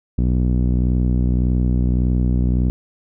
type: tone with low-pass filter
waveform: sawtooth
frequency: 61.74 Hz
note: B1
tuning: in tune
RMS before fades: -17 dBFS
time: 0.18-2.7 s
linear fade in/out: 0 ms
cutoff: 240 Hz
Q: 1.5
effects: none